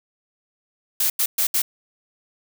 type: noise bursts at uneven times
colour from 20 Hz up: blue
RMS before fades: -20 dBFS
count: 4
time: 1-1.1 / 1.19-1.26 / 1.38-1.47 / 1.54-1.62 s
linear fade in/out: 5 ms
effects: none